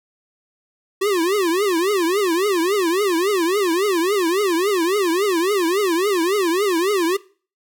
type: tone with vibrato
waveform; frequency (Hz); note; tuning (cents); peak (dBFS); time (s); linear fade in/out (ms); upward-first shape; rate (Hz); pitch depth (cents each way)
square; 370; F#4; 0; -17; 1.01-7.17; 10; triangle; 3.6; 260
effects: noise-tail reverb RT60 0.4 s tail -21 dB re dry